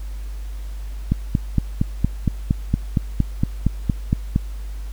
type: click train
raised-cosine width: 5 ms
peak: -4 dBFS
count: 15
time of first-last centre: 1.12-4.361 s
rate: 4.32 Hz
effects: added 50 Hz sine -27 dBFS peak until 4.92 s + pink hiss -48 dBFS RMS until 4.92 s